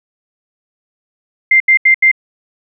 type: tone bursts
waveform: sine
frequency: 2093 Hz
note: C7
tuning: in tune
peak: -5 dBFS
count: 4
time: 1.51-2.115 s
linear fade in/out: 5 ms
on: 92 ms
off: 79 ms
effects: none